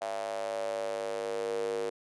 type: tone with high-pass filter sweep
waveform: square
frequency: 52.1 Hz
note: G#1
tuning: 6 cents sharp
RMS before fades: -34 dBFS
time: 0.01-1.9 s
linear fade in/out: 10 ms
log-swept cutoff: 660 to 440 Hz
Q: 7
effects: resampled to 24000 Hz